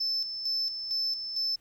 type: tone with tremolo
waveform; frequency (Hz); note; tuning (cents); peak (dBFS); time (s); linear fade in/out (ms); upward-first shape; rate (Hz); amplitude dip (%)
sine; 5274; E8; 0; -25; 0-1.56; 10; square; 2.2; 60
effects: tanh soft clip ceiling -24 dBFS + pink hiss -66 dBFS RMS until 1.6 s